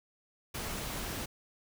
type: noise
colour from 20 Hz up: pink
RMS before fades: -38 dBFS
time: 0.54-1.26 s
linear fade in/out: 10 ms
effects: none